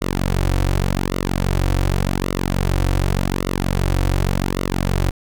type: tone with flanger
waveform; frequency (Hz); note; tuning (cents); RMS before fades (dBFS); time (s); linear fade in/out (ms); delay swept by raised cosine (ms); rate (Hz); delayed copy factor
sawtooth; 46.39; F#1; +5; -19; 0.01-5.11; 10; 1.2 to 4.9; 0.87; -0.8
effects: none